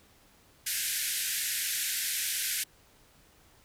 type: band-pass noise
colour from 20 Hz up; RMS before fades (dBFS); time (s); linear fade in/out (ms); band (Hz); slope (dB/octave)
white; -32; 0.66-2.64; 10; 1500 to 14000; 96
effects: pink hiss -61 dBFS RMS until 3.64 s